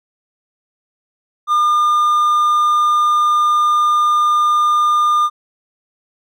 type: tone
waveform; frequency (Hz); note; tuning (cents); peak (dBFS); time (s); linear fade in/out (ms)
triangle; 1207; D6; +47; -9; 1.47-5.3; 50
effects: none